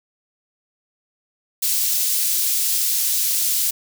white high-pass noise, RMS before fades -20 dBFS, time 1.62-3.71 s, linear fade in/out 10 ms, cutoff 4400 Hz, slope 12 dB/octave, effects none

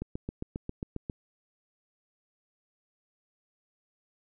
click train, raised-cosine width 3 ms, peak -21 dBFS, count 9, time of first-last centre 0.02-1.098 s, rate 7.42 Hz, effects none

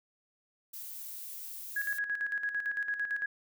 violet noise, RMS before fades -43 dBFS, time 0.73-1.99 s, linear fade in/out 10 ms
sine tone with tremolo, 1661.2 Hz, G#6, in tune, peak -29 dBFS, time 1.76-3.26 s, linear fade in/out 5 ms, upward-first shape square, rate 8.9 Hz, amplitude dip 60%
effects none

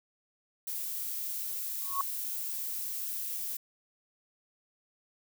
violet noise, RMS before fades -36 dBFS, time 0.67-3.57 s, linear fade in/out 5 ms
sine tone with exponential growth, 1100 Hz, C#6, 14 cents flat, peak -24 dBFS, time 1.8-2.01 s, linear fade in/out 1 ms, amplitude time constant 45 ms
effects none

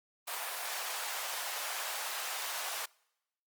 pink high-pass noise, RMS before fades -38 dBFS, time 0.27-2.86 s, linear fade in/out 10 ms, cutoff 670 Hz, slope 24 dB/octave, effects noise-tail reverb RT60 0.9 s tail -26 dB re dry + Opus 32 kbps

